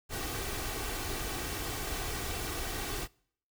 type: noise with comb filter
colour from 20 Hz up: pink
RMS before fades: -36 dBFS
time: 0.09-3.08 s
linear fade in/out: 50 ms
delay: 2.6 ms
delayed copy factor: +0.5
effects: noise-tail reverb RT60 0.6 s tail -25 dB re dry